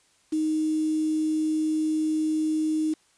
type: tone with quantisation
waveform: sine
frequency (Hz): 311.5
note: D#4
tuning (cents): +2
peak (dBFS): -22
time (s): 0.32-2.94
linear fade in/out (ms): 10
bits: 7
effects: white hiss -63 dBFS RMS until 3.17 s + resampled to 22050 Hz